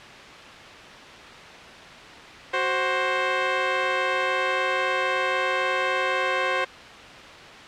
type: tone pair together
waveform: 10% pulse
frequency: 372.6 / 527 Hz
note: F#4 / C5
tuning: +12 / +12 cents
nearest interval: tritone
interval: 600 cents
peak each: -19 / -14 dBFS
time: 2.53-6.65 s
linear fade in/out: 10 ms
effects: white hiss -41 dBFS RMS until 7.67 s + low-pass 3000 Hz 12 dB/octave